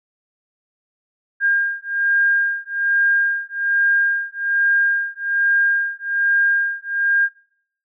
sine beating tone pair, 1609 / 1610.2 Hz, G6 / G6, +45 / +46 cents, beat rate 1.2 Hz, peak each -19 dBFS, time 1.4-7.29 s, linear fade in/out 50 ms, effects noise-tail reverb RT60 0.6 s tail -20 dB re dry

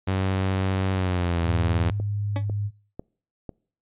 sawtooth tone with pitch glide, 95 to 83.66 Hz, F#2 to E2, +46 to +26 cents, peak -18 dBFS, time 0.07-1.91 s, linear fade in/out 10 ms, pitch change -220 cents, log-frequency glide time 0.93-1.44 s
sine tone, 102.7 Hz, G#2, 19 cents flat, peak -24 dBFS, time 1.43-2.71 s, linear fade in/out 50 ms
click train, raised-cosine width 2 ms, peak -21 dBFS, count 4, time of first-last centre 2-3.493 s, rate 2.01 Hz
20% pulse tone with exponential decay, 282.3 Hz, C#4, 32 cents sharp, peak -21 dBFS, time 2.36-2.45 s, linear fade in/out 1 ms, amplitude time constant 19 ms
effects noise-tail reverb RT60 0.5 s tail -26 dB re dry + resampled to 8000 Hz

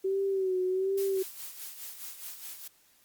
sine tone with vibrato, 380 Hz, F#4, 46 cents sharp, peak -26 dBFS, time 0.04-1.23 s, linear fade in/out 10 ms, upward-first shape sine, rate 1.3 Hz, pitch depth 57 cents each way
blue noise with tremolo, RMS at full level -40 dBFS, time 0.97-2.68 s, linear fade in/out 10 ms, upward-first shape sine, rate 4.8 Hz, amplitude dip 60%
effects white hiss -64 dBFS RMS until 3.04 s + Opus 48 kbps

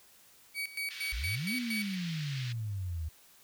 35% pulse tone with tremolo, 2263 Hz, C#7, 35 cents sharp, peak -31 dBFS, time 0.54-1.96 s, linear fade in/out 50 ms, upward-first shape square, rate 4.3 Hz, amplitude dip 80%
white band-pass noise, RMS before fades -45 dBFS, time 0.9-2.53 s, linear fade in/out 10 ms, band 1700 to 4500 Hz, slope 24 dB/octave
sine exponential two-way sweep, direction up then down, 48.24 to 255.6 to 75.9 Hz, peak -33 dBFS, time 1.12-3.09 s, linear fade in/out 10 ms, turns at 1.55 s
effects white hiss -60 dBFS RMS until 3.43 s

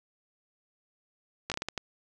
slowing click train, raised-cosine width 0.2 ms, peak -15 dBFS, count 7, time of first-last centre 1.5-1.778 s, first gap 17 ms, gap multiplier 1.4, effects none

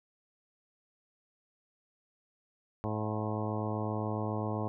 harmonic tone with a mistuned harmonic, 107.5 Hz, A2, 40 cents flat, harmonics 1 / 2 / 3 / 4 / 5 / 6 / 7 / 8 / 9 / 10, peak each -35 / -38 / -40 / -41 / -42 / -43 / -43 / -44 / -45 / -45 dBFS, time 2.84-4.68 s, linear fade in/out 0 ms, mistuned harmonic 7, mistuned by -44 cents, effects none

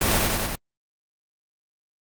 pink noise with echo, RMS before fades -21 dBFS, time 0.01-0.18 s, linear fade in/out 5 ms, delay 94 ms, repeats 4, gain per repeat -2 dB, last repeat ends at 0.556 s, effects Opus 24 kbps

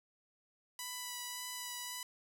5% pulse tone with vibrato, 987.8 Hz, B5, in tune, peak -29 dBFS, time 0.79-2.03 s, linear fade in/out 2 ms, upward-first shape sine, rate 1.8 Hz, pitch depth 13 cents each way, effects none

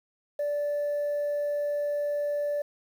sine tone, 583 Hz, D5, 13 cents flat, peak -24 dBFS, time 0.39-2.62 s, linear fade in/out 5 ms, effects tanh soft clip ceiling -24 dBFS + 9-bit

